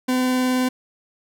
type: tone with vibrato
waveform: 40% pulse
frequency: 254.3 Hz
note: C4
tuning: 49 cents flat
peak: -17 dBFS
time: 0.08-0.69 s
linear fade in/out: 10 ms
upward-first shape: sine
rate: 19 Hz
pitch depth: 8 cents each way
effects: none